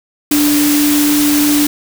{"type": "tone in noise", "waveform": "sine", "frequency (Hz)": 293.7, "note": "D4", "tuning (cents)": 0, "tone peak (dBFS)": -10, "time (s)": [0.31, 1.67], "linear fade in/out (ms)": 5, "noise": "white", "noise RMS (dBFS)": -17, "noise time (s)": [0.31, 1.67], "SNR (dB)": 4, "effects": []}